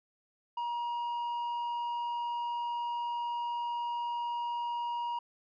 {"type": "tone with tanh clipping", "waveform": "sine", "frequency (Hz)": 951, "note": "A#5", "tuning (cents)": 34, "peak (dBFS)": -33, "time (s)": [0.57, 5.19], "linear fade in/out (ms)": 5, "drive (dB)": 5, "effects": []}